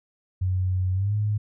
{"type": "tone with pitch glide", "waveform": "sine", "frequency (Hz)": [92.5, 105.03], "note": ["F#2", "G#2"], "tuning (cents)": [0, 20], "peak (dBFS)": -21, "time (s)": [0.41, 1.38], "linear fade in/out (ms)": 10, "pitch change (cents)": 220, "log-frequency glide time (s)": [0.93, 1.14], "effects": []}